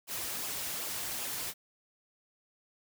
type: noise with flanger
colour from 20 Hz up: white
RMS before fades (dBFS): -37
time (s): 0.07-1.54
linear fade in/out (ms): 50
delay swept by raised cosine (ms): 0.49 to 5.19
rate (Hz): 2.6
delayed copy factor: -0.5
effects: none